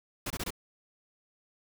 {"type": "noise bursts", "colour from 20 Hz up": "pink", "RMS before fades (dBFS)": -35, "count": 4, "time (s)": [0.26, 0.505], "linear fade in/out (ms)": 5, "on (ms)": 44, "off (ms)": 23, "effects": []}